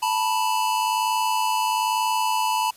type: tone pair together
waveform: square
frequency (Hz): 880 / 981.1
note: A5 / B5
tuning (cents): 0 / -12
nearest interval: major second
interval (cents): 188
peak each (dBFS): -24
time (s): 0.02-2.71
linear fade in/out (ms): 10
effects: white hiss -51 dBFS RMS until 2.76 s + resampled to 32000 Hz